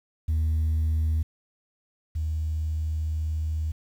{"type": "tone pair in turn", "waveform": "sine", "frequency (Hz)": [78.9, 78.47], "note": ["D#2", "D#2"], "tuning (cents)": [25, 15], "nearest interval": "unison", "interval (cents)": 10, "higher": "first", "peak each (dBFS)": [-19, -24], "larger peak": "first", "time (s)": [[0.28, 1.23], [2.15, 3.72]], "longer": "second", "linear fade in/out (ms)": 10, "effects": ["tanh soft clip ceiling -20 dBFS", "9-bit"]}